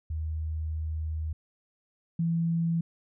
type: tone pair in turn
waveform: sine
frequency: 78.7 / 166.76 Hz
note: D#2 / E3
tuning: +20 / +20 cents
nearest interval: octave + minor second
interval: 1300 cents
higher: second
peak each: -29 / -24 dBFS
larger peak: second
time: 0.1-1.33 / 2.19-2.81 s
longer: first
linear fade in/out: 5 ms
effects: none